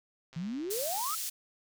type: click train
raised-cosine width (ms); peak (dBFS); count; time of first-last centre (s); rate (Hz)
0.2; -35; 88; 0.33-0.994; 131
type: exponential sweep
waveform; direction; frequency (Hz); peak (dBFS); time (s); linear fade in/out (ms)
sine; up; 155.56 to 1351; -33; 0.36-1.15; 5
type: high-pass noise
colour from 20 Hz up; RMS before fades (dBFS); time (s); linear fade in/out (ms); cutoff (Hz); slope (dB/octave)
pink; -36; 0.7-1.3; 10; 5600; 12
effects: none